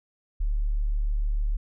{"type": "tone", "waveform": "sine", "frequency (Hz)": 36.71, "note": "D1", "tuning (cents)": 0, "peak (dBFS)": -22, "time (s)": [0.4, 1.57], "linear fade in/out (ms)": 10, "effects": []}